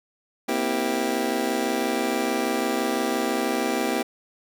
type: chord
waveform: 25% pulse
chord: C dominant seventh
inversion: third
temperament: just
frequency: 235.5 / 261.6 / 327 / 392.4 Hz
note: Bb3 / C4 / E4 / G4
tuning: +18 / 0 / -14 / +2 cents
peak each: -25 dBFS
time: 0.48-4.03 s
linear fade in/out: 10 ms
effects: none